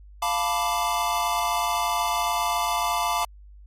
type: chord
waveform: square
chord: B half-diminished seventh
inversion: second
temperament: equal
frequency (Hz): 698.5 / 880 / 987.8 / 1174.7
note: F5 / A5 / B5 / D6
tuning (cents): 0 / 0 / 0 / 0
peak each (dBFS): -29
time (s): 0.22-3.25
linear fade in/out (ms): 5
effects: added 50 Hz sine -44 dBFS peak until 3.66 s + AAC 48 kbps